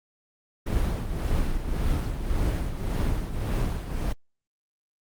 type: noise with tremolo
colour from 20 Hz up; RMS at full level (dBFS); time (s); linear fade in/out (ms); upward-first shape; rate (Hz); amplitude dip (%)
brown; -23; 0.66-4.13; 10; triangle; 1.8; 65
effects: Opus 24 kbps